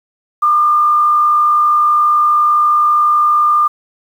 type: tone with frequency modulation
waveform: sine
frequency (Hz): 1202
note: D6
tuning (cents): +40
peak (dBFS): -8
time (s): 0.42-3.68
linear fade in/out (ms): 10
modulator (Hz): 55.2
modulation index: 0.31
effects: 7-bit